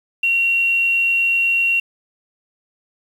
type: tone with quantisation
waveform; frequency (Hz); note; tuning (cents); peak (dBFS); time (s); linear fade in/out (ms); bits
sine; 2744; F7; -31; -14; 0.23-1.8; 5; 7
effects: none

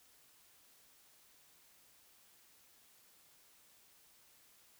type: silence
effects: white hiss -66 dBFS RMS until 4.79 s

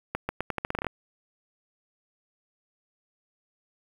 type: accelerating click train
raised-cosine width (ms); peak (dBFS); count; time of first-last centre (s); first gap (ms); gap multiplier
0.5; -13; 12; 0.15-0.867; 140; 0.83
effects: 7-bit

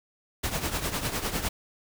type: noise with tremolo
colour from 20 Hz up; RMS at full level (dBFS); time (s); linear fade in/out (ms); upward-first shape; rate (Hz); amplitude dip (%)
pink; -27; 0.43-1.49; 10; triangle; 9.9; 75
effects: none

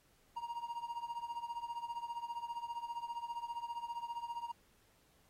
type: tone with tremolo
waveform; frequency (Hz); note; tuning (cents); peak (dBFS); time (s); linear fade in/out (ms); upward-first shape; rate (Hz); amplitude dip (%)
triangle; 941; A#5; +16; -34; 0.36-4.52; 10; triangle; 15; 90
effects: pink hiss -71 dBFS RMS until 5.29 s + AAC 48 kbps

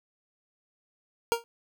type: tone with exponential decay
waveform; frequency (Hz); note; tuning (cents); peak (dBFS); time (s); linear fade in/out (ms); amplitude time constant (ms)
25% pulse; 466.2; A#4; 0; -15; 1.32-1.44; 0; 26
effects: none

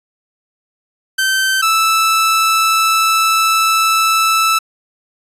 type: tone pair in turn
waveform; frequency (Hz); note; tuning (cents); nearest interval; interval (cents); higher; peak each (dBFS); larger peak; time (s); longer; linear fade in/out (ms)
sawtooth; 1547 / 1316.7; G6 / E6; -23 / -2; minor third; 279; first; -9 / -7; second; 1.18-1.62 / 1.62-4.59; second; 10
effects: resampled to 32000 Hz

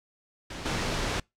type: noise with level steps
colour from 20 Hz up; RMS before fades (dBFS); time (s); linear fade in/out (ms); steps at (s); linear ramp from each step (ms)
pink; -38 / -29; 0.5-1.2; 5; 0.65; 10
effects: noise-tail reverb RT60 0.2 s tail -26 dB re dry + low-pass 6000 Hz 12 dB/octave

